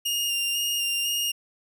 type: tone with vibrato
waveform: sawtooth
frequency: 2818 Hz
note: F7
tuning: 15 cents sharp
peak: -21 dBFS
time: 0.05-1.32 s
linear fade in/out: 10 ms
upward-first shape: square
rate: 2 Hz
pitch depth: 16 cents each way
effects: none